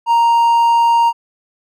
triangle tone, 932.3 Hz, A#5, in tune, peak -7 dBFS, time 0.06-1.13 s, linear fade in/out 50 ms, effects none

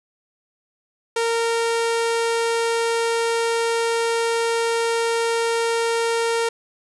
sawtooth tone, 461.3 Hz, A#4, 18 cents flat, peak -15 dBFS, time 1.16-6.49 s, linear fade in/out 5 ms, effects resampled to 24000 Hz + 7-bit

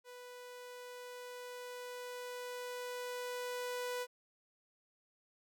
sawtooth tone with level ramp, 493.9 Hz, B4, in tune, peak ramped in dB -46 to -33 dBFS, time 0.04-4.07 s, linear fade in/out 50 ms, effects none

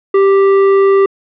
sine tone with tanh clipping, 392 Hz, G4, in tune, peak -8 dBFS, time 0.14-1.06 s, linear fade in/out 5 ms, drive 14 dB, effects low-pass 2000 Hz 12 dB/octave

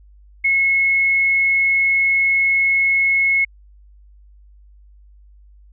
sine tone, 2180 Hz, C#7, 29 cents flat, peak -13 dBFS, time 0.44-3.45 s, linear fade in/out 10 ms, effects added 50 Hz sine -44 dBFS peak until 5.72 s

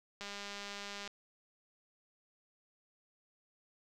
click train, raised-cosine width 0.2 ms, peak -27 dBFS, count 176, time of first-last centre 0.21-1.076 s, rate 202 Hz, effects none

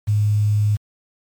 sine tone with quantisation, 104.8 Hz, G#2, 16 cents sharp, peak -14 dBFS, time 0.07-0.77 s, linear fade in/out 20 ms, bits 7, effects MP3 96 kbps

